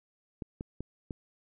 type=clicks; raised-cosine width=3 ms; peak=-24 dBFS; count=4; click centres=0.422 / 0.609 / 0.806 / 1.108 s; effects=none